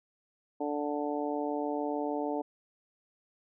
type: harmonic tone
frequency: 146.83 Hz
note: D3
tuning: in tune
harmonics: 2 / 3 / 4 / 5 / 6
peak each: -34 / -36 / -37 / -38 / -39 dBFS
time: 0.6-2.42 s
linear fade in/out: 10 ms
effects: none

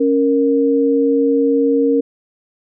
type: tone pair together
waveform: sine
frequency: 276.8 / 465.6 Hz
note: C#4 / A#4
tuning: -2 / -2 cents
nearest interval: major sixth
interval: 900 cents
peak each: -14 dBFS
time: 0-2.01 s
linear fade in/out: 10 ms
effects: none

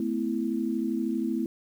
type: chord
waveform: sine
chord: A suspended second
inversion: none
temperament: equal with one note detuned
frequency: 220 / 252.7 / 329.6 Hz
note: A3 / B3 / E4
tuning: 0 / +40 / 0 cents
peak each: -30 dBFS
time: 0-1.46 s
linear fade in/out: 2 ms
effects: 9-bit

